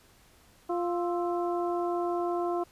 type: harmonic tone with a mistuned harmonic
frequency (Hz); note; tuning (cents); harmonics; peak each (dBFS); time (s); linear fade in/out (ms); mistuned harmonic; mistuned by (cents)
349.2; F4; 0; 1 / 2 / 3 / 4; -29 / -32 / -37 / -42; 0.69-2.64; 10; 4; -94
effects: pink hiss -60 dBFS RMS until 2.71 s + resampled to 32000 Hz